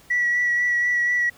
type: tone with vibrato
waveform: sine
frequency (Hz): 1940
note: B6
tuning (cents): -31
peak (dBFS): -17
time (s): 0.1-1.3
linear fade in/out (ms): 10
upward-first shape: sine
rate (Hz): 4.1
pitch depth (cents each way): 16
effects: tanh soft clip ceiling -14 dBFS + pink hiss -52 dBFS RMS until 1.37 s